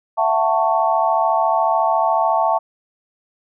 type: chord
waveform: sine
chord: F# minor seventh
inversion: third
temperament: just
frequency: 666 / 740 / 888 / 1110 Hz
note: E5 / F#5 / A5 / C#6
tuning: +18 / 0 / +16 / +2 cents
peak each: -19 / -21 / -18 / -22 dBFS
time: 0.17-2.59 s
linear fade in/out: 20 ms
effects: none